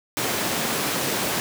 pink high-pass noise, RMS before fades -25 dBFS, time 0.17-1.4 s, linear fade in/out 0 ms, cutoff 190 Hz, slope 12 dB/octave, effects none

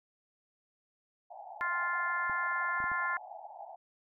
white band-pass noise, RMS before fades -47 dBFS, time 1.3-3.76 s, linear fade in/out 10 ms, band 650 to 860 Hz, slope 96 dB/octave
harmonic tone, 349.2 Hz, F4, in tune, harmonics 3 / 4 / 5 / 6, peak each -34 / -35 / -35 / -43 dBFS, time 1.61-3.17 s, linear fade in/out 0 ms
clicks, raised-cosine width 3 ms, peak -36 dBFS, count 4, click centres 2.297 / 2.803 / 2.841 / 2.917 s
effects none

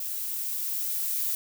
violet noise with level ramp, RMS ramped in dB -33 to -28 dBFS, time 0-1.35 s, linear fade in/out 2 ms, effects none

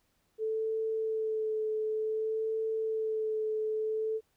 sine tone with vibrato, 437.8 Hz, A4, 9 cents flat, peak -29 dBFS, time 0.38-4.21 s, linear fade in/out 50 ms, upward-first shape sine, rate 0.55 Hz, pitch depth 18 cents each way, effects pink hiss -74 dBFS RMS until 4.36 s

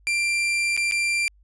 40% pulse tone with dropouts, 2368 Hz, D7, 14 cents sharp, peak -20 dBFS, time 0.07-1.28 s, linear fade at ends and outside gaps 0 ms, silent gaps 0.766-0.775 / 0.912-0.921 s, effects added 50 Hz sine -53 dBFS peak until 1.43 s + resampled to 22050 Hz

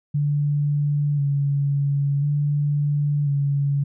sine tone with vibrato, 143.5 Hz, D3, 40 cents flat, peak -18 dBFS, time 0.14-3.84 s, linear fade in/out 10 ms, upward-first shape square, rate 0.48 Hz, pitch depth 27 cents each way, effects none

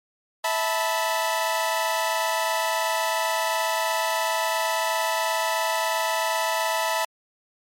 sawtooth chord, E suspended fourth, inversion none, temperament equal with one note detuned, 650.9 / 880 / 987.8 Hz, E5 / A5 / B5, -22 / 0 / 0 cents, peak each -23 dBFS, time 0.44-7.05 s, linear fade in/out 5 ms, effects MP3 64 kbps

